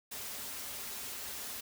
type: noise with comb filter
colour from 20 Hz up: white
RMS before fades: -42 dBFS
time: 0.11-1.61 s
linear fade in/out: 10 ms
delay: 6.1 ms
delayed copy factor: -0.55
effects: none